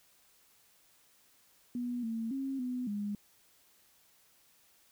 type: tone with pitch steps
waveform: sine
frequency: 243.8 / 226.4 / 269.7 / 250.2 / 205.3 Hz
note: B3 / A3 / C#4 / B3 / G#3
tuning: -22 / +50 / -47 / +23 / -20 cents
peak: -33 dBFS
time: 1.75-3.15 s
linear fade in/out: 2 ms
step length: 280 ms
effects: white hiss -66 dBFS RMS until 4.91 s